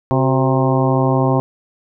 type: harmonic tone with a mistuned harmonic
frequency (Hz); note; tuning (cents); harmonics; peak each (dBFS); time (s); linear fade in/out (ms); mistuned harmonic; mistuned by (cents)
132.4; C3; +21; 1 / 2 / 3 / 4 / 5 / 6 / 7 / 8; -16 / -19 / -21 / -22 / -23 / -24 / -24 / -25; 0.11-1.4; 0; 3; -68
effects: none